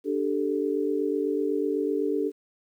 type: chord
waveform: sine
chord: D suspended fourth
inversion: none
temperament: equal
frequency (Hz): 293.7 / 392 / 440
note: D4 / G4 / A4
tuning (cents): 0 / 0 / 0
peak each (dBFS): -28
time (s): 0.04-2.32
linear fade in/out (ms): 50
effects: 10-bit